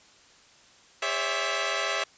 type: tone cluster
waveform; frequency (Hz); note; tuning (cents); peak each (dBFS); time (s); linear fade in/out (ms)
10% pulse; 405 / 529 / 569 / 657 / 1998; G#4 / C5 / C#5 / E5 / B6; -43 / +19 / +45 / -6 / +20; -27 / -26 / -24 / -21 / -27; 1.02-2.04; 5
effects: white hiss -56 dBFS RMS until 2.17 s + resampled to 16000 Hz